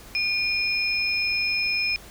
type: tone pair together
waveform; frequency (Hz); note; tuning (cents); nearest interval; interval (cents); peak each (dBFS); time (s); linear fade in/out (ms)
sine; 2431 / 5175; D#7 / E8; -41 / -33; octave + minor second; 1308; -23 / -27; 0.15-1.96; 0
effects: added 50 Hz sine -49 dBFS peak until 2.1 s + pink hiss -46 dBFS RMS until 2.1 s